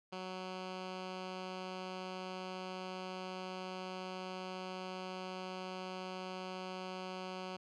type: tone with low-pass filter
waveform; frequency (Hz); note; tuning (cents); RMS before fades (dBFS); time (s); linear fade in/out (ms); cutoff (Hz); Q
10% pulse; 185.5; F#3; +5; -44; 0.12-7.57; 10; 4200; 1.4
effects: none